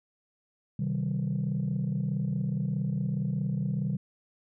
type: chord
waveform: sine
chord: C minor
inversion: none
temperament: equal with one note detuned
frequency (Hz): 130.81 / 155.56 / 192.52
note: C3 / Eb3 / G3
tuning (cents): 0 / 0 / -31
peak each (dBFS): -30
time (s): 0.79-3.97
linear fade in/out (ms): 5
effects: tanh soft clip ceiling -22 dBFS